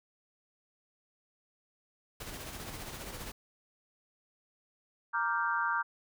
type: noise with tremolo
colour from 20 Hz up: pink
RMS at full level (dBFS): -41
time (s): 2.2-3.32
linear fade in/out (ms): 5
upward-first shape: sine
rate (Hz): 15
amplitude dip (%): 45
type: chord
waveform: sine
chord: G minor seventh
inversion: first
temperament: equal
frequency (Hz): 932.3 / 1174.7 / 1396.9 / 1568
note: Bb5 / D6 / F6 / G6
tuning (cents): 0 / 0 / 0 / 0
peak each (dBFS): -34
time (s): 5.13-5.83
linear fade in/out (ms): 20
effects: none